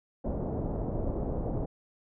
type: low-pass noise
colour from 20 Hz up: pink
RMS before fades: -32 dBFS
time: 0.24-1.66 s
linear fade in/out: 10 ms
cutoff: 690 Hz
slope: 24 dB/octave
effects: none